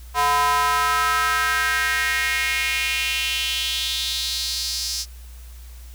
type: tone with high-pass filter sweep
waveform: square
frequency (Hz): 144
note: D3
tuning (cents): -34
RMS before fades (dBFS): -22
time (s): 0.14-5.06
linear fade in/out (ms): 50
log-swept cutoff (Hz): 910 to 5300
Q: 3.5
effects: added 60 Hz sine -37 dBFS peak until 5.94 s + white hiss -50 dBFS RMS until 5.94 s